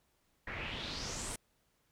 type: noise with low-pass filter sweep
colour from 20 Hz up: pink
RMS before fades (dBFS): -41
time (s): 0.47-1.36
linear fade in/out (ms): 5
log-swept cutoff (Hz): 1900 to 9700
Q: 4
effects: pink hiss -75 dBFS RMS until 1.91 s